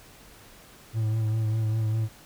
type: tone with vibrato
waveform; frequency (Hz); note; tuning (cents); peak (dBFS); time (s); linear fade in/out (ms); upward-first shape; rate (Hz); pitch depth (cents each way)
triangle; 110; A2; 0; -21; 0.93-2.09; 50; triangle; 5; 36
effects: pink hiss -51 dBFS RMS until 2.25 s